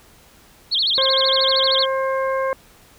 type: tone with vibrato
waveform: sine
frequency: 3729 Hz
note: A#7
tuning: in tune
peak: -16 dBFS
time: 0.71-1.86 s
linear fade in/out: 20 ms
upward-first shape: sine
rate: 13 Hz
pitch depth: 300 cents each way
type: harmonic tone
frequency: 532 Hz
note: C5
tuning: 29 cents sharp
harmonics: 1 / 2 / 3 / 4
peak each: -20 / -24 / -30 / -35 dBFS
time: 0.98-2.53 s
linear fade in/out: 0 ms
effects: pink hiss -50 dBFS RMS until 2.98 s